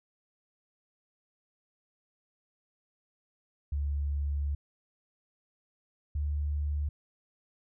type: tone pair in turn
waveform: sine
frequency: 71.7 / 73.42 Hz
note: D2 / D2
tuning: -41 / 0 cents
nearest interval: unison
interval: 41 cents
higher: second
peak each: -28 dBFS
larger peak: neither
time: 3.72-4.55 / 6.15-6.89 s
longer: first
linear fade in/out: 5 ms
effects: none

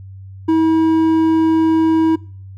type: tone with hard clipping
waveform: sine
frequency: 321.7 Hz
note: E4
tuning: 42 cents flat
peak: -12 dBFS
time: 0.48-2.16 s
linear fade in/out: 10 ms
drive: 6 dB
effects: noise-tail reverb RT60 0.5 s tail -23 dB re dry + added 96 Hz sine -32 dBFS peak until 2.57 s

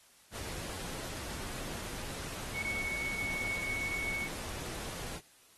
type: tone in noise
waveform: sine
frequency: 2217 Hz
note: C#7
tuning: in tune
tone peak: -34 dBFS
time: 2.53-4.29 s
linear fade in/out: 50 ms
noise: pink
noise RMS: -42 dBFS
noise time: 0.31-5.21 s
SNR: +5 dB
effects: white hiss -62 dBFS RMS until 5.57 s + AAC 32 kbps

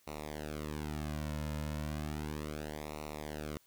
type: tone with flanger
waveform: sawtooth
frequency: 75.6 Hz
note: D#2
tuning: 49 cents flat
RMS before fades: -40 dBFS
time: 0.07-3.57 s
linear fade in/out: 0 ms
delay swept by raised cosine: 0.61 to 2.61 ms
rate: 0.34 Hz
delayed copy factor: -0.95
effects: white hiss -68 dBFS RMS until 3.66 s

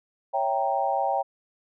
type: chord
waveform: sine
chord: C# diminished seventh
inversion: none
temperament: equal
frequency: 554.4 / 659.3 / 784 / 932.3 Hz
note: C#5 / E5 / G5 / Bb5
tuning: 0 / 0 / 0 / 0 cents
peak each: -29 / -30 / -25 / -30 dBFS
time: 0.33-1.23 s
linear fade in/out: 20 ms
effects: none

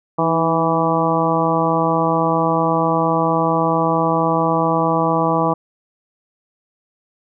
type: harmonic tone with a mistuned harmonic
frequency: 164.4 Hz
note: E3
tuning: 4 cents flat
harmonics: 1 / 2 / 3 / 4 / 5 / 6 / 7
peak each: -22 / -22 / -22 / -22 / -22 / -22 / -22 dBFS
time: 0.18-5.54 s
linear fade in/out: 10 ms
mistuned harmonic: 2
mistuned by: -42 cents
effects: none

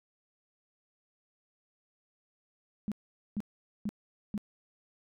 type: tone bursts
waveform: sine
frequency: 207.7 Hz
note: G#3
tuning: in tune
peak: -30 dBFS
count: 4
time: 2.88-4.378 s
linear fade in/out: 0 ms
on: 37 ms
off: 450 ms
effects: none

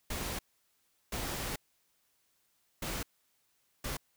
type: noise bursts at uneven times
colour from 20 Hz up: pink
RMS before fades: -37 dBFS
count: 4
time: 0.1-0.39 / 1.12-1.56 / 2.82-3.03 / 3.84-3.97 s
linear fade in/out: 5 ms
effects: white hiss -74 dBFS RMS until 4.16 s

